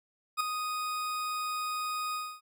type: tone with ADSR envelope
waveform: 40% pulse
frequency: 1244.5 Hz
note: D#6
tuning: in tune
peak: -23 dBFS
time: 0.37-2.41 s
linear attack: 34 ms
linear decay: 4 ms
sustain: -8 dB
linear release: 270 ms
effects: none